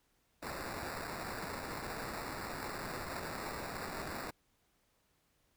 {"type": "noise with sample-and-hold", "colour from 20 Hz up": "blue", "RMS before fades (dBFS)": -42, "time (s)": [0.42, 4.31], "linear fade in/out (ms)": 10, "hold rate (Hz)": 3150, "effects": ["pink hiss -75 dBFS RMS until 5.56 s"]}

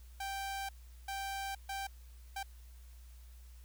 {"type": "tone bursts at uneven times", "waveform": "sawtooth", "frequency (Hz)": 784, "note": "G5", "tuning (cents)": 0, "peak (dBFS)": -34, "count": 4, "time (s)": [[0.2, 0.69], [1.08, 1.55], [1.69, 1.87], [2.36, 2.43]], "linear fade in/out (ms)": 5, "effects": ["added 60 Hz sine -51 dBFS peak until 3.64 s", "white hiss -66 dBFS RMS until 3.64 s"]}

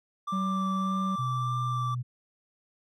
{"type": "tone with vibrato", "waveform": "triangle", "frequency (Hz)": 1174.7, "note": "D6", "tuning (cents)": 0, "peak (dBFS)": -28, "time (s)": [0.27, 1.95], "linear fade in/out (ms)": 10, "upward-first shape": "sine", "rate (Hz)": 1.7, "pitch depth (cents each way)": 13}
{"type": "tone", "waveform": "triangle", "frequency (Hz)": 190, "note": "F#3", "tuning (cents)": 46, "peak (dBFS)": -26, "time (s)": [0.32, 1.16], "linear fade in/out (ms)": 10}
{"type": "tone with pitch glide", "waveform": "sine", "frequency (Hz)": [127.1, 123.84], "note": ["C3", "B2"], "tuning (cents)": [-50, 5], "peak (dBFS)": -29, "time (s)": [1.18, 2.03], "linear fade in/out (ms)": 20, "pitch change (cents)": -45, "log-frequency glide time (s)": [1.35, 1.46]}
{"effects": []}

